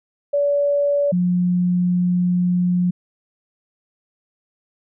sine tone pair in turn, 573 / 178.51 Hz, D5 / F3, -43 / +38 cents, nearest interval octave + minor sixth, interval 2019 cents, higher first, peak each -15 dBFS, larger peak neither, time 0.33-1.12 / 1.12-2.91 s, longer second, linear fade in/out 10 ms, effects none

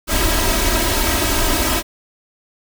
pink noise with comb filter, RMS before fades -17 dBFS, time 0.07-1.83 s, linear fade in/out 50 ms, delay 3.1 ms, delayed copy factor +1, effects none

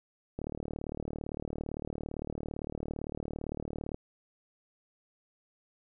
click train, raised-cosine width 2 ms, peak -23 dBFS, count 135, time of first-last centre 0.39-3.944 s, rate 37.7 Hz, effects none

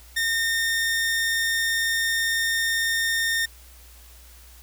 sawtooth tone, 1826 Hz, A#6, 36 cents flat, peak -18 dBFS, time 0.16-3.46 s, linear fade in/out 10 ms, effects added 60 Hz sine -47 dBFS peak until 4.62 s + white hiss -51 dBFS RMS until 4.62 s

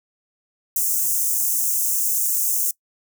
white high-pass noise, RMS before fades -21 dBFS, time 0.76-2.71 s, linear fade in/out 2 ms, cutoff 6200 Hz, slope 48 dB/octave, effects noise-tail reverb RT60 0.1 s tail -23 dB re dry

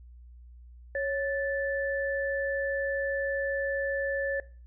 sine tone pair together, 552 / 1752.5 Hz, C#5 / A6, -7 / -7 cents, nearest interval octave + minor sixth, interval 2000 cents, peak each -29 / -32 dBFS, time 0.95-4.4 s, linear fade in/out 2 ms, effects noise-tail reverb RT60 0.4 s tail -19 dB re dry + added 60 Hz sine -47 dBFS peak until 4.66 s

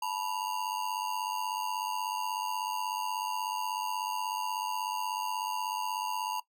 square ring-modulated tone, 932.3 Hz, A#5, in tune, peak -30 dBFS, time 0.02-6.4 s, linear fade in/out 5 ms, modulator 48.2 Hz, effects noise-tail reverb RT60 0.1 s tail -17 dB re dry

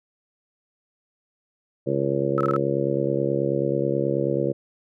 harmonic tone, 69.3 Hz, C#2, in tune, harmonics 2 / 3 / 4 / 5 / 6 / 7 / 8, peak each -28 / -31 / -32 / -26 / -30 / -27 / -28 dBFS, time 1.86-4.53 s, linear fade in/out 20 ms
sine tone bursts, 1300 Hz, E6, 24 cents flat, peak -22 dBFS, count 4, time 2.38-2.563 s, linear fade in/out 0 ms, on 27 ms, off 25 ms
effects none

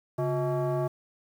sine tone with frequency modulation, 138.59 Hz, C#3, in tune, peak -24 dBFS, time 0.18-0.88 s, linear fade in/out 10 ms, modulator 498 Hz, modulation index 1.3, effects tanh soft clip ceiling -20 dBFS + 9-bit

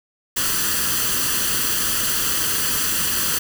white noise with comb filter, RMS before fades -21 dBFS, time 0.36-3.39 s, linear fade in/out 10 ms, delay 0.66 ms, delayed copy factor +0.65, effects none

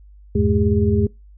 sine tone cluster, 80.5 / 99.4 / 117.9 / 212.6 / 405.2 Hz, E2 / G2 / A#2 / G#3 / G#4, -41 / +25 / +20 / +41 / -43 cents, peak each -20 / -20 / -27 / -19 / -21 dBFS, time 0.35-1.07 s, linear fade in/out 5 ms, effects noise-tail reverb RT60 0.2 s tail -23 dB re dry + added 50 Hz sine -42 dBFS peak until 1.37 s

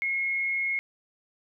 sine tone with frequency modulation, 2165 Hz, C#7, 41 cents flat, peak -25 dBFS, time 0.02-0.79 s, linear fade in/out 0 ms, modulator 147 Hz, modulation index 0.21, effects none

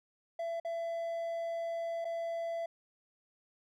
triangle tone with dropouts, 670 Hz, E5, 28 cents sharp, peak -32 dBFS, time 0.39-2.66 s, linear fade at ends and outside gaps 5 ms, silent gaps 0.6-0.648 / 2.046-2.051 s, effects none

